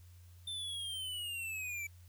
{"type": "linear sweep", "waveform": "square", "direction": "down", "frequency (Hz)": [3578, 2300], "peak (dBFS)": -39, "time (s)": [0.47, 1.87], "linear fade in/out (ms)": 5, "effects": ["added 88 Hz sine -54 dBFS peak until 2.08 s", "white hiss -68 dBFS RMS until 2.08 s"]}